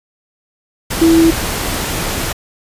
sine tone in noise, 328.7 Hz, E4, 5 cents flat, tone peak -6 dBFS, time 1.01-1.31 s, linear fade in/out 10 ms, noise pink, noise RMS -19 dBFS, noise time 0.9-2.33 s, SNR +10 dB, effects resampled to 32000 Hz

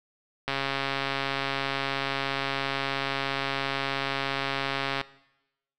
click train, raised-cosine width 0.3 ms, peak -12 dBFS, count 622, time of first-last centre 0.48-5.013 s, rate 137 Hz, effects noise-tail reverb RT60 0.9 s tail -19 dB re dry

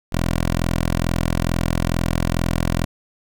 10% pulse tone, 42.27 Hz, E1, 44 cents sharp, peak -10 dBFS, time 0.12-2.85 s, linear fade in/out 10 ms, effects none

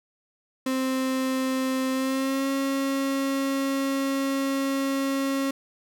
35% pulse tone with pitch glide, 261.6 to 272.6 Hz, C4 to C#4, 0 to -29 cents, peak -22 dBFS, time 0.66-5.51 s, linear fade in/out 5 ms, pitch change +71 cents, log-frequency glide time 1.92-2.49 s, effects none

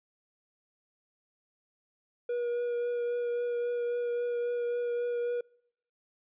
triangle tone with vibrato, 480.4 Hz, B4, 48 cents flat, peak -27 dBFS, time 2.29-5.41 s, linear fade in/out 5 ms, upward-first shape triangle, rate 3.7 Hz, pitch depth 14 cents each way, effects noise-tail reverb RT60 0.7 s tail -26 dB re dry + resampled to 8000 Hz

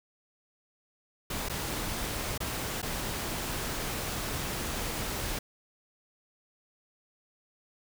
pink noise with dropouts, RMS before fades -34 dBFS, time 1.3-5.39 s, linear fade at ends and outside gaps 5 ms, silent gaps 1.487-1.496 / 2.378-2.403 / 2.818-2.827 s, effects none

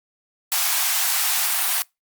white high-pass noise, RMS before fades -21 dBFS, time 0.52-1.82 s, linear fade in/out 0 ms, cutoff 670 Hz, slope 96 dB/octave, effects noise-tail reverb RT60 0.2 s tail -25 dB re dry + Opus 48 kbps

